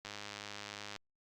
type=click train; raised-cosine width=0.2 ms; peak=-26 dBFS; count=95; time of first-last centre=0.05-0.963 s; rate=103 Hz; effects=Opus 48 kbps